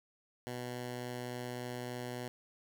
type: tone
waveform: 10% pulse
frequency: 123.47 Hz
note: B2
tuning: in tune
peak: -31 dBFS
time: 0.47-2.28 s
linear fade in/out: 0 ms
effects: none